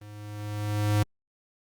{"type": "tone with level ramp", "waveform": "square", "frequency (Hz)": 104.6, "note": "G#2", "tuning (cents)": 13, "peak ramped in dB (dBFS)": [-44, -20], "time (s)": [0.01, 1.03], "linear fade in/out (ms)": 5, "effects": ["Opus 32 kbps"]}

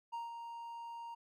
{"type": "tone with ADSR envelope", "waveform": "triangle", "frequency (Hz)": 932.3, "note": "A#5", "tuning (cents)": 0, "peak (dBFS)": -36, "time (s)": [0.12, 1.15], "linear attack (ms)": 21, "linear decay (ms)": 160, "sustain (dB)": -6, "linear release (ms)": 12, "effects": []}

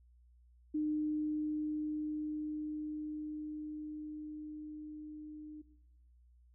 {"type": "tone with level ramp", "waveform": "sine", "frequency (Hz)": 304.1, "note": "D#4", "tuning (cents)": -40, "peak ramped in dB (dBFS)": [-31, -46], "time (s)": [0.74, 5.62], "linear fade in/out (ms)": 10, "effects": ["noise-tail reverb RT60 1.0 s tail -17 dB re dry", "added 60 Hz sine -61 dBFS peak until 6.54 s"]}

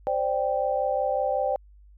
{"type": "chord", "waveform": "sine", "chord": "C suspended second", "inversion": "none", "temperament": "just", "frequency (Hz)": [523.3, 588.7, 784.9], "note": ["C5", "D5", "G5"], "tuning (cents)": [0, 4, 2], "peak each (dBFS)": -27, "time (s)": [0.07, 1.56], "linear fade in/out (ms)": 0, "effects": ["added 50 Hz sine -49 dBFS peak until 1.97 s"]}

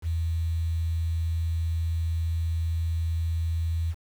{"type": "tone with quantisation", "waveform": "sine", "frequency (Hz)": 82.41, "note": "E2", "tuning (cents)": 0, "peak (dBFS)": -24, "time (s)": [0.02, 3.95], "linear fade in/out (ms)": 50, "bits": 8, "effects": []}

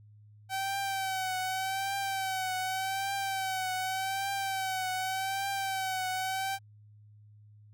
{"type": "tone with vibrato", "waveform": "sawtooth", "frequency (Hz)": 766, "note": "G5", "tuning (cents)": -40, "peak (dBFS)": -27, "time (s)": [0.49, 6.59], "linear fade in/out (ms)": 50, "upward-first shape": "triangle", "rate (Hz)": 0.85, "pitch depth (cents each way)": 57, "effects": ["added 105 Hz sine -53 dBFS peak until 7.73 s"]}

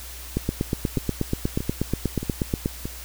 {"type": "two click trains", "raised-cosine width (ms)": 3, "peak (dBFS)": [-9, -16], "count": [20, 4], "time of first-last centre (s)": [[0.37, 2.659], [0.98, 2.855]], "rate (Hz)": [8.3, 1.6], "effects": ["added 60 Hz sine -39 dBFS peak until 3.04 s", "white hiss -40 dBFS RMS until 3.04 s"]}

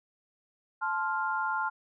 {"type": "chord", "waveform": "sine", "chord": "F major", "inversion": "first", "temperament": "just", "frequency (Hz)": [873.1, 1047.7, 1396.9], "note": ["A5", "C6", "F6"], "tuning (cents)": [-14, 2, 0], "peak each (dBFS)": [-32, -34, -31], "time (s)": [0.81, 1.7], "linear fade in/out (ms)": 20, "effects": []}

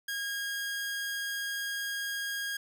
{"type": "tone", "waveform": "sawtooth", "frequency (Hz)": 1631, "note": "G#6", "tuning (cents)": -32, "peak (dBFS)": -29, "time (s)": [0.08, 2.57], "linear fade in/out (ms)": 5, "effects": []}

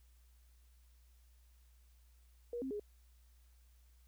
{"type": "tone with pitch steps", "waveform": "sine", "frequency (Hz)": [478, 264.9, 414.9], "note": ["A#4", "C4", "G#4"], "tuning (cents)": [43, 22, -2], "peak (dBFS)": -38, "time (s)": [2.53, 2.797], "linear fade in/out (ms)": 2, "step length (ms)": 89, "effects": ["added 60 Hz sine -62 dBFS peak until 4.07 s", "white hiss -75 dBFS RMS until 4.07 s"]}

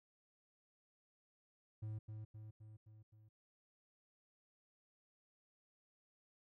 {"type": "tone with echo", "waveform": "triangle", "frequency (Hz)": 108.1, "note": "A2", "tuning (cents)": -30, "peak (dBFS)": -40, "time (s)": [1.82, 1.99], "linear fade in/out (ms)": 10, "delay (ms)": 260, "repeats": 5, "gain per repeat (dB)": -4, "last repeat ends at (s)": 3.29, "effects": []}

